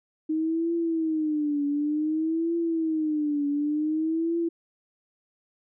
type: tone with vibrato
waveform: sine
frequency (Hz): 311.1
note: D#4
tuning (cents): 0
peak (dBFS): -23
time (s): 0.29-4.49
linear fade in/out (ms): 10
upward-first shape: triangle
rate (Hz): 0.55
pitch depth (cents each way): 150
effects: none